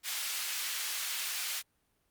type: high-pass noise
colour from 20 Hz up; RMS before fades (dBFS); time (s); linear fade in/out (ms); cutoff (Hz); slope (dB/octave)
pink; -36; 0.03-1.63; 50; 2100; 12
effects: pink hiss -75 dBFS RMS until 2.1 s + Opus 48 kbps